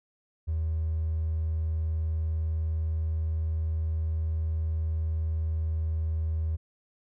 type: tone with hard clipping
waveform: triangle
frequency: 79.9 Hz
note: D#2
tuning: 47 cents sharp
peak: -26 dBFS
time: 0.47-6.57 s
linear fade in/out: 20 ms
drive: 3 dB
effects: none